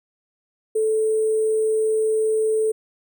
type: tone with sample-and-hold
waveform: sine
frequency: 437.4 Hz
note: A4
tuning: 10 cents flat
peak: -17 dBFS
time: 0.75-2.72 s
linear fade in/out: 10 ms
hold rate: 8820 Hz
effects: none